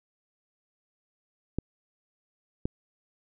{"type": "clicks", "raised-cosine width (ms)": 3, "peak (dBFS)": -15, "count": 2, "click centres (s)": [1.586, 2.655], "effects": []}